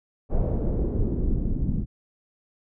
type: noise with low-pass filter sweep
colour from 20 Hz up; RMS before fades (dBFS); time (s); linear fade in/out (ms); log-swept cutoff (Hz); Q
brown; -24; 0.29-1.86; 50; 620 to 210; 1.8
effects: none